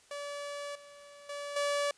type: tone with level steps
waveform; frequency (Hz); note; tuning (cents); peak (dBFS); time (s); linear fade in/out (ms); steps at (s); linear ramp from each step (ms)
sawtooth; 575; D5; -37; -34 / -47 / -34 / -25; 0.11-1.91; 2; 0.75 / 1.29 / 1.56; 5
effects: white hiss -62 dBFS RMS until 1.97 s + resampled to 22050 Hz